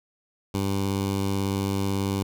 15% pulse tone with notch filter, 98.2 Hz, G2, 4 cents sharp, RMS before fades -26 dBFS, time 0.54-2.23 s, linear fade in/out 5 ms, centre 1700 Hz, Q 1.8, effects none

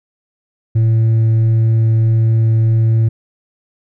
triangle tone with hard clipping, 112.3 Hz, A2, 36 cents sharp, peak -8 dBFS, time 0.75-3.09 s, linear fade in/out 10 ms, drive 1 dB, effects none

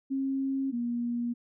sine tone pair in turn, 270 / 238.5 Hz, C#4 / A#3, -45 / +40 cents, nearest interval major second, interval 215 cents, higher first, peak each -27 / -28 dBFS, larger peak first, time 0.1-0.72 / 0.72-1.34 s, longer neither, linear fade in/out 20 ms, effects none

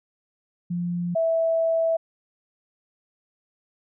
sine tone pair in turn, 174.61 / 656 Hz, F3 / E5, 0 / -9 cents, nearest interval octave + major seventh, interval 2291 cents, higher second, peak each -24 / -19 dBFS, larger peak second, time 0.7-1.15 / 1.15-1.97 s, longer second, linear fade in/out 10 ms, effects none

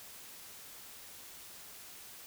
silence, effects white hiss -51 dBFS RMS until 2.26 s

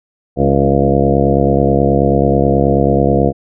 harmonic tone with a mistuned harmonic, 69.3 Hz, C#2, in tune, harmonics 1 / 2 / 3 / 4 / 5 / 6 / 7 / 8 / 9 / 10, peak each -19 / -16 / -17 / -19 / -19 / -20 / -16 / -22 / -22 / -19 dBFS, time 0.36-3.33 s, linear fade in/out 50 ms, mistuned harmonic 4, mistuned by +30 cents, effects none

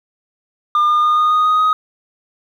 sine tone with pitch steps, 1204 / 1212.4 / 1220.8 / 1229.3 / 1237.8 / 1246.5 / 1255.1 Hz, D6 / D#6 / D#6 / D#6 / D#6 / D#6 / D#6, +43 / -45 / -33 / -21 / -9 / +3 / +15 cents, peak -8 dBFS, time 0.75-1.73 s, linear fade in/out 2 ms, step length 140 ms, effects tanh soft clip ceiling -10 dBFS + 8-bit

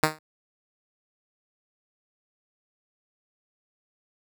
5% pulse tone with exponential decay, 155.5 Hz, D#3, 1 cent flat, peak -4 dBFS, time 0.03-0.19 s, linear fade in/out 2 ms, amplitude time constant 33 ms, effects none

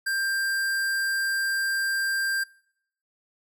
square tone, 1586 Hz, G6, 20 cents sharp, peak -25 dBFS, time 0.06-2.44 s, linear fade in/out 10 ms, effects noise-tail reverb RT60 0.7 s tail -25 dB re dry

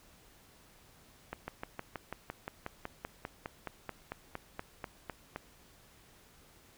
slowing click train, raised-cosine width 0.5 ms, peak -23 dBFS, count 21, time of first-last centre 1.33-5.361 s, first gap 150 ms, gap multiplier 1.03, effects pink hiss -61 dBFS RMS until 6.77 s

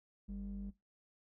triangle ring-modulated tone, 74.9 Hz, D2, 35 cents sharp, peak -34 dBFS, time 0.28-0.71 s, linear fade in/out 20 ms, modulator 124 Hz, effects noise-tail reverb RT60 0.2 s tail -20 dB re dry + tanh soft clip ceiling -36 dBFS

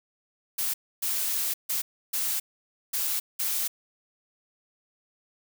blue noise bursts at uneven times, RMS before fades -28 dBFS, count 6, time 0.58-0.74 / 1.02-1.54 / 1.69-1.82 / 2.13-2.4 / 2.93-3.2 / 3.39-3.68 s, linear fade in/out 10 ms, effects none

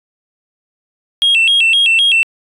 sine tone with vibrato, 2960 Hz, F#7, in tune, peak -6 dBFS, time 1.22-2.23 s, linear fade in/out 0 ms, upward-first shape square, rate 3.9 Hz, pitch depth 170 cents each way, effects tanh soft clip ceiling -6 dBFS

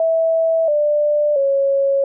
sine tone with pitch steps, 653 / 593 / 551 Hz, E5 / D5 / C#5, -17 / +17 / -11 cents, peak -13 dBFS, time 0-2.04 s, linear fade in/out 2 ms, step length 680 ms, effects none

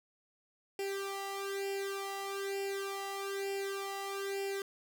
sawtooth tone with flanger, 393.8 Hz, G4, 8 cents sharp, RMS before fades -38 dBFS, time 0.79-4.62 s, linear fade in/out 2 ms, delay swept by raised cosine 0.39 to 1.03 ms, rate 1.1 Hz, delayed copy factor +0.85, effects none

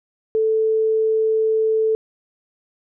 sine tone, 440 Hz, A4, in tune, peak -15 dBFS, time 0.35-1.95 s, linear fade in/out 0 ms, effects none

